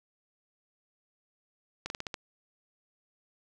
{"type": "slowing click train", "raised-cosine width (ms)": 0.2, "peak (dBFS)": -18, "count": 6, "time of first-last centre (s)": [1.86, 2.142], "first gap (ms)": 41, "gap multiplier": 1.16, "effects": []}